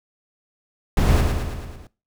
brown noise with echo, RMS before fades -17 dBFS, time 0.97-1.21 s, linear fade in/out 2 ms, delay 110 ms, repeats 6, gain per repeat -4 dB, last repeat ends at 1.87 s, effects noise-tail reverb RT60 0.3 s tail -21 dB re dry

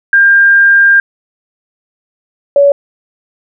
sine tone pair in turn, 1600 / 565.7 Hz, G6 / C#5, +35 / +35 cents, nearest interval octave + tritone, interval 1800 cents, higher first, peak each -3 dBFS, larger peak neither, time 0.13-1 / 2.56-2.72 s, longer first, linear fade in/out 2 ms, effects none

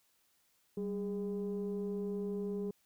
sine tone pair together, 193.81 / 410.4 Hz, G3 / G#4, -19 / -21 cents, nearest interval octave + minor second, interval 1298 cents, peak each -36 / -36 dBFS, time 0.77-2.71 s, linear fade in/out 5 ms, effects tanh soft clip ceiling -30 dBFS + white hiss -73 dBFS RMS until 2.85 s

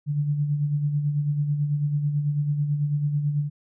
sine tone with tremolo, 146.4 Hz, D3, 5 cents flat, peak -19 dBFS, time 0.06-3.5 s, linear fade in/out 50 ms, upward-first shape sine, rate 9.1 Hz, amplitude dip 50%, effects none

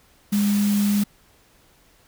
sine tone in noise, 204.6 Hz, G#3, 26 cents flat, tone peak -17 dBFS, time 0.32-1.04 s, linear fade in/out 10 ms, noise white, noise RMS -32 dBFS, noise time 0.32-1.04 s, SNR +12 dB, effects pink hiss -57 dBFS RMS until 2.07 s

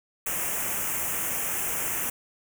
white band-stop noise, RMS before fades -29 dBFS, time 0.26-2.1 s, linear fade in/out 5 ms, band 2900 to 6200 Hz, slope 48 dB/octave, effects none

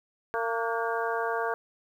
harmonic tone with a mistuned harmonic, 228.9 Hz, A#3, 31 cents flat, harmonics 2 / 3 / 4 / 5 / 6 / 7, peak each -31 / -33 / -34 / -35 / -36 / -36 dBFS, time 0.34-1.54 s, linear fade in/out 0 ms, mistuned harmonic 6, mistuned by +73 cents, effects 10-bit

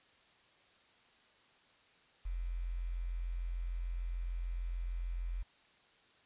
sine tone with quantisation, 43.36 Hz, F1, 12 cents flat, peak -35 dBFS, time 2.25-5.43 s, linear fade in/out 10 ms, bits 10, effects white hiss -66 dBFS RMS until 6.25 s + resampled to 8000 Hz

